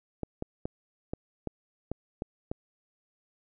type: clicks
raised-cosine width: 2 ms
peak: -19 dBFS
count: 8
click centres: 0.233 / 0.424 / 0.655 / 1.135 / 1.473 / 1.916 / 2.221 / 2.515 s
effects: none